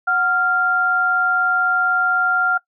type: tone pair together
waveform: sine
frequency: 738.3 / 1392 Hz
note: F#5 / F6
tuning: -4 / -6 cents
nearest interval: major seventh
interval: 1098 cents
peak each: -22 / -15 dBFS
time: 0.07-2.58 s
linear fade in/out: 10 ms
effects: noise-tail reverb RT60 0.1 s tail -21 dB re dry